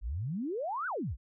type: exponential two-way sweep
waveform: sine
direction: up then down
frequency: 46.48 to 1563 to 46.48 Hz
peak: -32 dBFS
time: 0.01-1.17 s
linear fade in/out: 50 ms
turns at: 0.87 s
effects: none